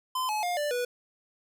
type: tone with pitch steps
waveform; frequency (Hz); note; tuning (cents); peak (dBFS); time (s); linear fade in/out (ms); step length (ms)
square; 1026 / 852.9 / 708.9 / 589.3 / 489.8; C6 / G#5 / F5 / D5 / B4; -34 / +46 / +26 / +6 / -14; -28; 0.15-0.85; 5; 140
effects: none